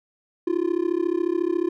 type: tone with amplitude modulation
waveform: triangle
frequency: 346.3 Hz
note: F4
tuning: 15 cents flat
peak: -14 dBFS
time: 0.47-1.69 s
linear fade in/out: 5 ms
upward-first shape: sine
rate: 34.1 Hz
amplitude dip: 100%
effects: tanh soft clip ceiling -10 dBFS